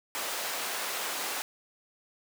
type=high-pass noise; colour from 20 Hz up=pink; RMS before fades=-34 dBFS; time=0.15-1.42 s; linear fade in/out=0 ms; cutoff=620 Hz; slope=12 dB/octave; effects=none